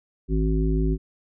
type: harmonic tone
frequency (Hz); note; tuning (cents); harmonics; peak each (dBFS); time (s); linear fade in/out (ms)
53.1; G#1; +39; 1 / 3 / 5 / 7; -21 / -26 / -28 / -29; 0.28-0.98; 50
effects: none